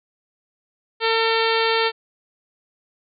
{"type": "harmonic tone", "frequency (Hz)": 451.7, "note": "A4", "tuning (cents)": 45, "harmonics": [1, 2, 3, 4, 5, 6, 7, 8, 9, 10], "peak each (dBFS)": [-21, -24, -26, -27, -28, -29, -29, -30, -31, -31], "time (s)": [1, 1.92], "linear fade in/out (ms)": 50, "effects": []}